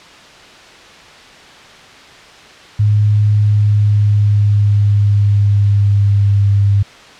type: tone with pitch glide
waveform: sine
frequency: 104.7 to 100.49 Hz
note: G#2 to G2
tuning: +15 to +43 cents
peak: -8 dBFS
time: 2.79-6.83 s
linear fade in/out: 10 ms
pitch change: -72 cents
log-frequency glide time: 3.29-6.48 s
effects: white hiss -38 dBFS RMS until 7.19 s + low-pass 4000 Hz 12 dB/octave